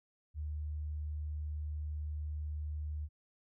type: tone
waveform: sine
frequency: 75.5 Hz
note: D2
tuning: 48 cents sharp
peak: -36 dBFS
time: 0.34-3.09 s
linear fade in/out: 50 ms
effects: none